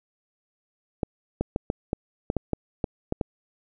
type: clicks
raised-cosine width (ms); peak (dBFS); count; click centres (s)
2; -11; 11; 1.032 / 1.41 / 1.561 / 1.701 / 1.931 / 2.301 / 2.367 / 2.533 / 2.842 / 3.124 / 3.212
effects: none